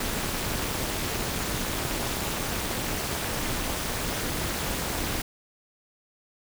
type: noise with amplitude modulation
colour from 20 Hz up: pink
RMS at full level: -26 dBFS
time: 0-5.22 s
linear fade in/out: 5 ms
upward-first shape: sine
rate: 267 Hz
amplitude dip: 80%
effects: none